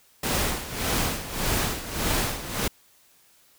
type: noise with tremolo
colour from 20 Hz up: pink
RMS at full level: -24 dBFS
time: 0.23-2.68 s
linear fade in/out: 5 ms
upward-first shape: sine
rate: 1.7 Hz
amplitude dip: 75%
effects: white hiss -59 dBFS RMS until 3.58 s